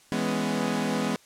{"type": "chord", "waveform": "sawtooth", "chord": "C# minor seventh", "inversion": "first", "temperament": "equal with one note detuned", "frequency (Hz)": [164.81, 207.7, 248.7, 277.2], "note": ["E3", "G#3", "B3", "C#4"], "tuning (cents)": [0, 0, 12, 0], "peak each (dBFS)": [-29, -25, -25, -31], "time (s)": [0.12, 1.16], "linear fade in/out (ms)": 0, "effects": ["white hiss -57 dBFS RMS until 1.25 s", "low-pass 10000 Hz 12 dB/octave"]}